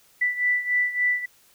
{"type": "beating tone pair", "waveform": "sine", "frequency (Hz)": [1975.5, 1979], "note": ["B6", "B6"], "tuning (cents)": [0, 3], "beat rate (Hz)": 3.5, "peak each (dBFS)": [-22, -26], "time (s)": [0.21, 1.26], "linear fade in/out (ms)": 10, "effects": ["white hiss -58 dBFS RMS until 1.54 s"]}